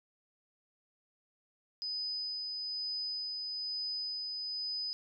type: tone with tremolo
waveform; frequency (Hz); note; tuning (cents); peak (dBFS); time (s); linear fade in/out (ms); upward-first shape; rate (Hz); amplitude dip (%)
sine; 5000; D#8; +8; -34; 1.82-4.93; 0; sine; 1.1; 25
effects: none